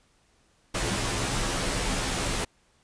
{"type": "noise with comb filter", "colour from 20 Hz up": "pink", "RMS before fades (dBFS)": -28, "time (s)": [0.74, 2.45], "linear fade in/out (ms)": 10, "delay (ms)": 13, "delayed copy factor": -0.75, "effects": ["pink hiss -65 dBFS RMS until 2.83 s", "resampled to 22050 Hz"]}